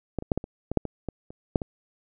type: clicks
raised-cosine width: 2 ms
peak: -14 / -22 / -8 / -12 / -23 / -15 / -6 / -18 / -17 / -28 / -7 / -18 dBFS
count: 12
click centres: 0.187 / 0.224 / 0.318 / 0.376 / 0.441 / 0.716 / 0.773 / 0.853 / 1.087 / 1.305 / 1.558 / 1.618 s
effects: none